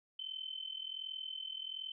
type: tone with amplitude modulation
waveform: sine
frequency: 3073 Hz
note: G7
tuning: 35 cents flat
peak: -37 dBFS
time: 0.19-1.92 s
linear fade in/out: 5 ms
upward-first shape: sine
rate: 41.3 Hz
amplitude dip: 80%
effects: none